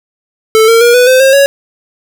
square tone with pitch steps, 440 / 457.6 / 476 / 495 / 514.9 / 535.5 / 556.9 Hz, A4 / A#4 / A#4 / B4 / C5 / C5 / C#5, 0 / -32 / +36 / +4 / -28 / +40 / +8 cents, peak -4 dBFS, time 0.55-1.46 s, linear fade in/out 0 ms, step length 130 ms, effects none

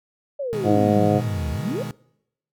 sine exponential two-way sweep, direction down then up, 587.3 to 70.3 to 587.3 Hz, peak -24 dBFS, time 0.39-1.83 s, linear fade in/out 10 ms, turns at 1.51 s
40% pulse chord, G# minor, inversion first, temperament equal, 123.47 / 155.56 / 207.7 Hz, B2 / D#3 / G#3, 0 / 0 / 0 cents, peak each -32 dBFS, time 0.53-1.91 s, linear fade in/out 0 ms
harmonic tone, 103.83 Hz, G#2, in tune, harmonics 1 / 2 / 3 / 4 / 5 / 6 / 7, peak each -24 / -24 / -24 / -24 / -24 / -24 / -24 dBFS, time 0.63-1.22 s, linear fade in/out 50 ms
effects noise-tail reverb RT60 0.8 s tail -23 dB re dry

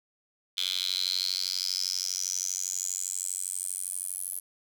10% pulse tone with high-pass filter sweep, 92.5 Hz, F#2, in tune, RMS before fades -32 dBFS, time 0.57-4.4 s, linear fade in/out 10 ms, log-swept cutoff 3500 to 11000 Hz, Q 8.3, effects none

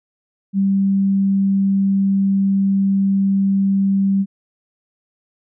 sine tone, 195.6 Hz, G3, 4 cents flat, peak -13 dBFS, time 0.53-4.26 s, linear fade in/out 50 ms, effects none

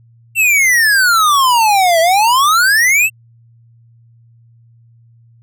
square exponential two-way sweep, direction down then up, 2729 to 644 to 2729 Hz, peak -9 dBFS, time 0.35-3.1 s, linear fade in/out 50 ms, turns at 2 s, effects added 116 Hz sine -44 dBFS peak until 5.42 s

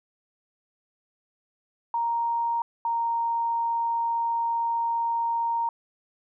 sine tone pair in turn, 933 / 928.8 Hz, A#5 / A#5, +1 / -7 cents, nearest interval unison, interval 8 cents, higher first, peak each -23 dBFS, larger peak neither, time 1.94-2.62 / 2.85-5.69 s, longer second, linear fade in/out 2 ms, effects none

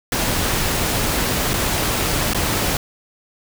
pink noise with dropouts, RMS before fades -20 dBFS, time 0.12-2.77 s, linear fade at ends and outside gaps 2 ms, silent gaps 1.535-1.539 / 2.335-2.346 s, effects none

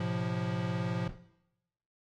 square chord, F major, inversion first, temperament equal with one note detuned, 110 / 128.57 / 174.61 Hz, A2 / C3 / F3, 0 / -30 / 0 cents, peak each -36 / -38 / -34 dBFS, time 0-1.08 s, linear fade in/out 5 ms
brown noise with exponential decay, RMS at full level -40 dBFS, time 1.09-1.27 s, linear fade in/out 1 ms, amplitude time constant 37 ms
effects noise-tail reverb RT60 0.9 s tail -17 dB re dry + low-pass 4000 Hz 12 dB/octave

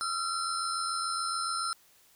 sine tone cluster, 1282 / 1369 / 4118 / 5260 / 9090 Hz, E6 / F6 / C8 / E8 / C#9, -49 / -35 / -28 / -5 / +42 cents, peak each -37 / -33 / -40 / -37 / -38 dBFS, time 0.01-1.73 s, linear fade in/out 0 ms, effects white hiss -62 dBFS RMS until 2.15 s

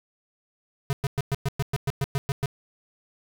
square tone bursts, 138.59 Hz, C#3, in tune, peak -23 dBFS, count 12, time 0.9-2.458 s, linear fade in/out 0 ms, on 29 ms, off 110 ms, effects none

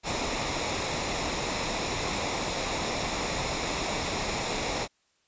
pink noise with comb filter, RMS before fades -30 dBFS, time 0.03-4.88 s, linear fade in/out 50 ms, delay 0.65 ms, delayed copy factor -0.5, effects white hiss -70 dBFS RMS until 5.27 s + resampled to 16000 Hz

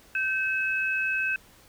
sine tone pair together, 1548.3 / 2577 Hz, G6 / E7, -22 / -40 cents, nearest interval major sixth, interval 882 cents, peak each -27 dBFS, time 0.15-1.36 s, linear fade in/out 2 ms, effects pink hiss -55 dBFS RMS until 1.68 s

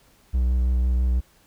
triangle tone with vibrato, 62.2 Hz, B1, 13 cents sharp, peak -16 dBFS, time 0.33-1.21 s, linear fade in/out 20 ms, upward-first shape triangle, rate 6 Hz, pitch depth 27 cents each way, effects pink hiss -58 dBFS RMS until 1.46 s

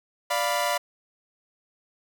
sawtooth chord, B diminished, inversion first, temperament equal, 587.3 / 698.5 / 987.8 Hz, D5 / F5 / B5, 0 / 0 / 0 cents, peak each -24 dBFS, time 0.3-0.78 s, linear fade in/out 10 ms, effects none

